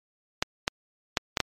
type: clicks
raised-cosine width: 0.2 ms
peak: -5 dBFS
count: 5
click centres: 0.425 / 0.679 / 1.172 / 1.372 / 1.403 s
effects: MP3 64 kbps